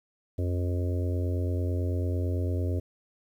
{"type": "harmonic tone", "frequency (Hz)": 89, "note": "F2", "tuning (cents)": 33, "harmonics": [1, 3, 4, 5, 6, 7], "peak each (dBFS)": [-26, -36, -38, -40, -42, -43], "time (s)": [0.38, 2.8], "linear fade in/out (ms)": 10, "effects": ["10-bit"]}